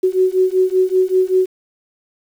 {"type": "beating tone pair", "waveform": "sine", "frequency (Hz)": [370, 375.2], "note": ["F#4", "F#4"], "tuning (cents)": [0, 24], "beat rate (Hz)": 5.2, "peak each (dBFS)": -15, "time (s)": [0.03, 1.46], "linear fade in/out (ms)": 10, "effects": ["7-bit"]}